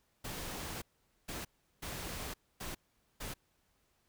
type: noise bursts at uneven times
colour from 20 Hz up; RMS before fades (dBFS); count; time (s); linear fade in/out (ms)
pink; -42; 5; 0.24-0.82 / 1.28-1.45 / 1.82-2.34 / 2.6-2.75 / 3.2-3.34; 10
effects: pink hiss -75 dBFS RMS until 4.08 s